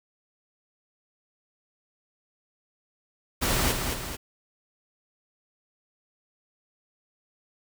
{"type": "noise with echo", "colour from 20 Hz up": "pink", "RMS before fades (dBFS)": -25, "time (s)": [3.41, 3.73], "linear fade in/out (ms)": 20, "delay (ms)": 220, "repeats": 2, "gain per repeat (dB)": -5, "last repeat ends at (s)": 4.17, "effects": []}